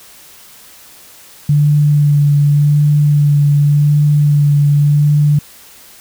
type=tone with vibrato; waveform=sine; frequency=146.2 Hz; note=D3; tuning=7 cents flat; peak=-7 dBFS; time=1.49-5.39 s; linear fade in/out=5 ms; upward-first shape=sine; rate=0.88 Hz; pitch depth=18 cents each way; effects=white hiss -40 dBFS RMS until 6 s